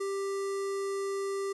square tone with notch filter, 393.7 Hz, G4, 8 cents sharp, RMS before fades -33 dBFS, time 0-1.53 s, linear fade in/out 10 ms, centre 3100 Hz, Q 1.1, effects resampled to 24000 Hz

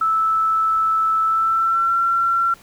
sine tone with pitch glide, 1313 to 1360.1 Hz, E6 to F6, -7 to -46 cents, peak -15 dBFS, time 0.01-2.54 s, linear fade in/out 5 ms, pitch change +61 cents, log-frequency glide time 1.24-1.96 s, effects pink hiss -48 dBFS RMS until 2.62 s

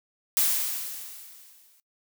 blue noise with exponential decay, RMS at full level -21 dBFS, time 0.37-1.8 s, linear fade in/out 0 ms, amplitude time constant 310 ms, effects noise-tail reverb RT60 0.1 s tail -20 dB re dry

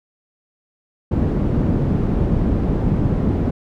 white low-pass noise, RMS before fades -18 dBFS, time 1.11-3.51 s, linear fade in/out 10 ms, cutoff 210 Hz, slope 12 dB/octave, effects none

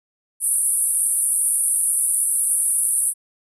white band-pass noise, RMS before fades -20 dBFS, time 0.4-3.14 s, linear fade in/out 50 ms, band 9000 to 11000 Hz, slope 96 dB/octave, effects none

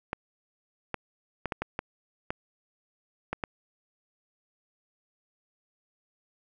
clicks, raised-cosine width 0.5 ms, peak -15 dBFS, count 9, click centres 0.131 / 0.943 / 1.457 / 1.522 / 1.62 / 1.791 / 2.305 / 3.33 / 3.438 s, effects none

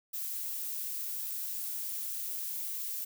violet noise, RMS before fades -37 dBFS, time 0.13-3.05 s, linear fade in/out 10 ms, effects none

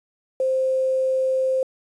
sine tone with quantisation, 523.3 Hz, C5, in tune, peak -18 dBFS, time 0.4-1.63 s, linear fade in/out 2 ms, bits 8, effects resampled to 24000 Hz

